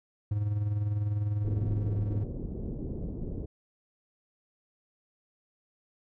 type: tone with tremolo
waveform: triangle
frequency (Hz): 103.83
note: G#2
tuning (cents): 0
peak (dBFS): -22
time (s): 0.31-2.24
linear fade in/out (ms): 5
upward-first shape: triangle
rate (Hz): 20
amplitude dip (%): 60
type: low-pass noise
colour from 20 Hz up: pink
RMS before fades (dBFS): -36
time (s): 1.44-3.46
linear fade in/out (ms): 10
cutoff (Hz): 420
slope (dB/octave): 24
effects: none